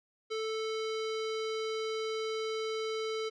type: tone with low-pass filter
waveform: square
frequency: 440 Hz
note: A4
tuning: in tune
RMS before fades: -35 dBFS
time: 0.3-3.3 s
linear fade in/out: 20 ms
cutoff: 4500 Hz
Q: 1.9
effects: none